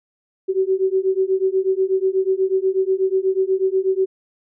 sine beating tone pair, 376.3 / 384.5 Hz, F#4 / G4, +29 / -33 cents, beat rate 8.2 Hz, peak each -19 dBFS, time 0.48-4.06 s, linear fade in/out 20 ms, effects none

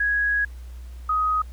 sine tone pair in turn, 1661.2 / 1256 Hz, G#6 / D#6, 0 / +16 cents, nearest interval perfect fourth, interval 484 cents, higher first, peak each -19 dBFS, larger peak neither, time 0-0.45 / 1.09-1.42 s, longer first, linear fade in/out 5 ms, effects added 61 Hz sine -35 dBFS peak until 1.52 s + pink hiss -55 dBFS RMS until 1.52 s

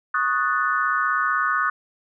sine chord, D# half-diminished seventh, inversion third, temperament equal, 1108.7 / 1244.5 / 1480 / 1760 Hz, C#6 / D#6 / F#6 / A6, 0 / 0 / 0 / 0 cents, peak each -26 / -23 / -23 / -29 dBFS, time 0.14-1.7 s, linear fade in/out 5 ms, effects none

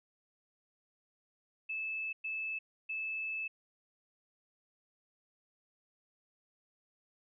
sine tone bursts at uneven times, 2617 Hz, E7, 13 cents flat, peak -35 dBFS, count 3, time 1.69-2.13 / 2.24-2.59 / 2.89-3.48 s, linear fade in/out 10 ms, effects none

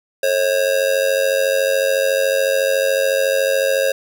square tone with amplitude modulation, 540 Hz, C#5, 45 cents flat, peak -12 dBFS, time 0.23-3.92 s, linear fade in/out 5 ms, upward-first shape sine, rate 93.9 Hz, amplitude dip 75%, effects 9-bit

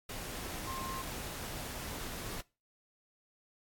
sine tone in noise, 1060 Hz, C6, 22 cents sharp, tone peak -40 dBFS, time 0.67-1.02 s, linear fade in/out 5 ms, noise pink, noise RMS -42 dBFS, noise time 0.09-2.41 s, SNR -1 dB, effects noise-tail reverb RT60 0.3 s tail -22 dB re dry + AAC 64 kbps

